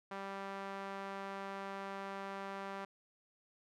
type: tone with band-pass filter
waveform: sawtooth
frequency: 196 Hz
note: G3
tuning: in tune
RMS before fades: -44 dBFS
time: 0.11-2.85 s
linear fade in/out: 5 ms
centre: 1100 Hz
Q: 0.98
effects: none